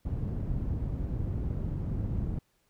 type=low-pass noise; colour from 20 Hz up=white; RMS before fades=-32 dBFS; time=0.05-2.39 s; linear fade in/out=5 ms; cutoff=120 Hz; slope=12 dB/octave; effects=pink hiss -72 dBFS RMS until 2.69 s